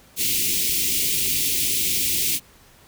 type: band-stop noise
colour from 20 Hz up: white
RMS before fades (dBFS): -22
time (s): 0.16-2.4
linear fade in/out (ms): 50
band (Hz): 410 to 2200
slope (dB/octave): 48
effects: pink hiss -52 dBFS RMS until 2.87 s